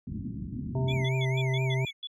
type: low-pass noise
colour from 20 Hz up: white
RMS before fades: -35 dBFS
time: 0.07-1.05 s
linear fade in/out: 2 ms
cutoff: 270 Hz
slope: 48 dB/octave
type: harmonic tone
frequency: 130.81 Hz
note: C3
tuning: in tune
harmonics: 1 / 3 / 5 / 7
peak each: -25 / -35 / -39 / -42 dBFS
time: 0.75-1.85 s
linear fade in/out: 2 ms
type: tone with vibrato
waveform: triangle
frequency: 2201 Hz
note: C#7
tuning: 13 cents flat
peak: -34 dBFS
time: 0.87-1.93 s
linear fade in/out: 50 ms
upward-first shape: triangle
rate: 4.3 Hz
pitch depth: 180 cents each way
type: tone bursts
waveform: sine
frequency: 3422 Hz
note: A7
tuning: 49 cents flat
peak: -34 dBFS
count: 8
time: 0.88-2.072 s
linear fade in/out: 5 ms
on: 44 ms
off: 120 ms
effects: high-pass 60 Hz 12 dB/octave